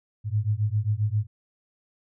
sine beating tone pair, 102.3 / 109.8 Hz, G#2 / A2, -26 / -3 cents, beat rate 7.5 Hz, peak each -25 dBFS, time 0.24-1.27 s, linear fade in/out 50 ms, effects none

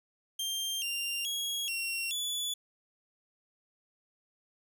sawtooth tone with pitch steps, 3178 / 2785 / 3314 / 2738 / 3444 Hz, G7 / F7 / G#7 / F7 / A7, +23 / -5 / -4 / -35 / -38 cents, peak -29 dBFS, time 0.39-2.54 s, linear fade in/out 5 ms, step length 430 ms, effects none

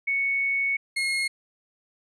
sine / 35% pulse tone pair in turn, 2217 / 2155 Hz, C#7 / C#7, 0 / -49 cents, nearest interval unison, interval 49 cents, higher first, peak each -22 dBFS, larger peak neither, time 0.07-0.77 / 0.96-1.28 s, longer first, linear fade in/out 10 ms, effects resampled to 24000 Hz

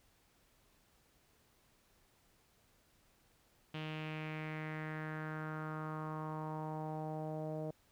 sawtooth tone with low-pass filter sweep, 155.56 Hz, D#3, in tune, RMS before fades -42 dBFS, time 3.74-7.71 s, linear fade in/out 5 ms, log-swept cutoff 3000 to 590 Hz, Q 3.6, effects pink hiss -71 dBFS RMS until 7.91 s

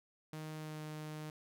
sawtooth tone with pitch glide, 155.56 to 153.68 Hz, D#3 to D#3, 0 to -21 cents, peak -39 dBFS, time 0.33-1.3 s, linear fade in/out 2 ms, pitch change -21 cents, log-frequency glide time 0.54-0.83 s, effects none

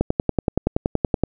click train, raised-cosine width 2 ms, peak -4 dBFS, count 14, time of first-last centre 0.01-1.236 s, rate 10.6 Hz, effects none

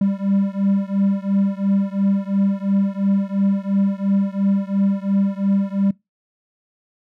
triangle beating tone pair, 196 / 198.9 Hz, G3 / G3, 0 / +25 cents, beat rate 2.9 Hz, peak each -17 / -18 dBFS, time 0.01-5.91 s, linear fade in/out 5 ms, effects noise-tail reverb RT60 0.2 s tail -24 dB re dry

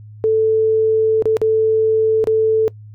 sine tone with dropouts, 440 Hz, A4, in tune, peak -11 dBFS, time 0.24-2.68 s, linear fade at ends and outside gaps 0 ms, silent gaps 1.223-1.256 / 1.369-1.416 / 2.241-2.272 s, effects noise-tail reverb RT60 0.1 s tail -23 dB re dry + added 106 Hz sine -35 dBFS peak until 2.94 s

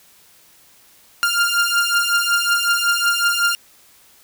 sawtooth beating tone pair, 1396.9 / 1402.3 Hz, F6 / F6, 0 / +7 cents, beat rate 5.4 Hz, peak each -15 dBFS, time 1.23-3.55 s, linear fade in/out 0 ms, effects white hiss -51 dBFS RMS until 4.23 s

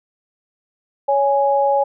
sine tone pair together, 558.7 / 830.6 Hz, C#5 / G#5, +13 / 0 cents, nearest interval perfect fifth, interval 687 cents, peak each -16 dBFS, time 1.08-1.84 s, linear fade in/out 10 ms, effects none

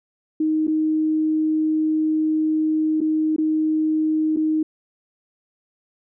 sine tone with dropouts, 312.1 Hz, D#4, 5 cents sharp, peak -17 dBFS, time 0.4-4.63 s, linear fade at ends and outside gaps 5 ms, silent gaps 0.67-0.678 / 3.006-3.013 / 3.363-3.382 / 4.363-4.369 s, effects none

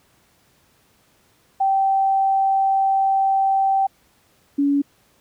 sine tone pair in turn, 777 / 283.1 Hz, G5 / C#4, -16 / +37 cents, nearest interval octave + perfect fourth, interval 1747 cents, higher first, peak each -15 dBFS, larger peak neither, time 1.6-3.87 / 4.58-4.82 s, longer first, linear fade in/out 10 ms, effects pink hiss -59 dBFS RMS until 5.2 s + high-pass 60 Hz 12 dB/octave

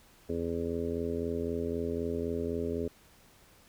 harmonic tone, 83.9 Hz, E2, 31 cents sharp, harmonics 1 / 2 / 3 / 4 / 5 / 6 / 7, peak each -39 / -43 / -36 / -40 / -34 / -42 / -44 dBFS, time 0.29-2.88 s, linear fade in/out 5 ms, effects pink hiss -60 dBFS RMS until 3.68 s

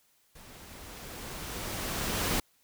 pink noise with level ramp, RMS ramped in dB -52 to -28 dBFS, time 0.35-2.4 s, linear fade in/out 5 ms, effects white hiss -68 dBFS RMS until 2.63 s

